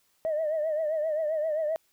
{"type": "tone with vibrato", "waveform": "sine", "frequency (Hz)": 622.3, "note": "D#5", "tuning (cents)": 0, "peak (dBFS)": -24, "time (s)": [0.25, 1.76], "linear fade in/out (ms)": 0, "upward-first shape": "triangle", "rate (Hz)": 7.6, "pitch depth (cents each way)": 97, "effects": ["tanh soft clip ceiling -22 dBFS", "white hiss -69 dBFS RMS until 1.92 s"]}